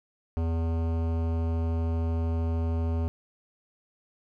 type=tone with hard clipping; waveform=sine; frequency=82.41 Hz; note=E2; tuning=in tune; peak=-27 dBFS; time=0.37-3.08 s; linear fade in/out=0 ms; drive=17 dB; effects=none